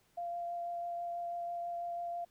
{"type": "tone with vibrato", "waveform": "sine", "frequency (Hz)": 692, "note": "F5", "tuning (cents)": -16, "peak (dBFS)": -36, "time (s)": [0.17, 2.25], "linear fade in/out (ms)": 10, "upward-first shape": "triangle", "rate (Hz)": 6.1, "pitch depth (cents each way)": 11, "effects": ["pink hiss -71 dBFS RMS until 2.3 s"]}